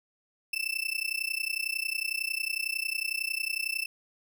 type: tone with amplitude modulation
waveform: 35% pulse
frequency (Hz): 2649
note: E7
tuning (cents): +8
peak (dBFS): -24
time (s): 0.53-3.86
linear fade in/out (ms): 5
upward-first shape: sine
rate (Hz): 31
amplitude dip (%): 95
effects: none